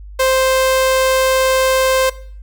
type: tone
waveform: sawtooth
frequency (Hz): 523.3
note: C5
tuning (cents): 0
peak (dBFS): -8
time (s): 0.19-2.1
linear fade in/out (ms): 10
effects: noise-tail reverb RT60 0.5 s tail -18 dB re dry + added 50 Hz sine -31 dBFS peak until 2.42 s